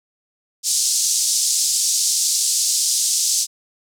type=band-pass noise; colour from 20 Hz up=white; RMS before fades=-19 dBFS; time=0.63-3.47 s; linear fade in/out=50 ms; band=4800 to 8400 Hz; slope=24 dB/octave; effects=none